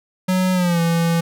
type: tone with pitch glide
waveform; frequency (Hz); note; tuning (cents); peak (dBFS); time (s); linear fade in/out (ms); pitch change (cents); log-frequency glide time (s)
square; 185 to 167.7; F#3 to E3; 0 to +30; -16; 0.28-1.21; 10; -170; 0.53-0.8
effects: none